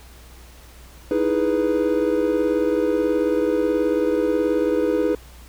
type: chord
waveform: triangle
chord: E major seventh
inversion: third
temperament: equal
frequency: 311.1 / 329.6 / 415.3 / 493.9 Hz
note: D#4 / E4 / G#4 / B4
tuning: 0 / 0 / 0 / 0 cents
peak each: -21 / -24 / -21 / -20 dBFS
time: 1.11-5.15 s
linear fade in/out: 2 ms
effects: added 60 Hz sine -43 dBFS peak until 5.48 s + pink hiss -48 dBFS RMS until 5.48 s